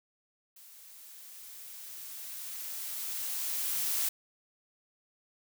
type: noise with level ramp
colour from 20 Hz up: blue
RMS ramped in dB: -54 to -30 dBFS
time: 0.56-4.09 s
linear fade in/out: 5 ms
effects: none